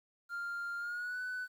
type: tone with pitch glide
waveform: triangle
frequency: 1397 to 1497.3 Hz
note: F6 to F#6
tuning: 0 to +20 cents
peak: -34 dBFS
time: 0.29-1.48 s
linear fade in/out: 50 ms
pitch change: +120 cents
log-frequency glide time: 0.78-1.2 s
effects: tanh soft clip ceiling -31 dBFS + 11-bit